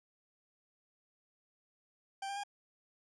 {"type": "tone with pitch steps", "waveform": "40% pulse", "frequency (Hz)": [784, 797.7, 811.6], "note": ["G5", "G5", "G#5"], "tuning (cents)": [0, 30, -40], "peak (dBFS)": -37, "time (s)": [2.22, 2.436], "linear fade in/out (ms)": 5, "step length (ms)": 72, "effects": ["resampled to 22050 Hz"]}